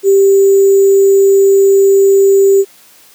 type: tone with sample-and-hold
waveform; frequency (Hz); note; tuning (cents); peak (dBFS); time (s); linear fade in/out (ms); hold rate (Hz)
sine; 392; G4; 0; -4; 0.03-2.65; 50; 7350
effects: white hiss -43 dBFS RMS until 3.14 s + high-pass 150 Hz 12 dB/octave